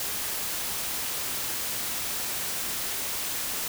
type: noise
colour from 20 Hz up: white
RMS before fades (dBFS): -31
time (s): 0-3.68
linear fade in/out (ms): 2
effects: none